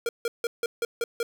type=tone bursts; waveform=square; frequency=467.6 Hz; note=A#4; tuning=5 cents sharp; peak=-25 dBFS; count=7; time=0.06-1.23 s; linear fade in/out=2 ms; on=30 ms; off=160 ms; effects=none